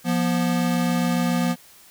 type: tone pair together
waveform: square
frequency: 174.7 / 242 Hz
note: F3 / B3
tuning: +1 / -35 cents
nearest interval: tritone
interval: 564 cents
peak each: -23 dBFS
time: 0.04-1.56 s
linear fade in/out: 50 ms
effects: white hiss -50 dBFS RMS until 1.9 s